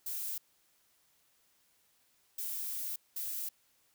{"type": "noise bursts at uneven times", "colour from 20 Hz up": "violet", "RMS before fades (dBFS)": -38, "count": 3, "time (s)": [[0.06, 0.38], [2.38, 2.96], [3.16, 3.49]], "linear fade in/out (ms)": 5, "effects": ["white hiss -71 dBFS RMS until 3.94 s"]}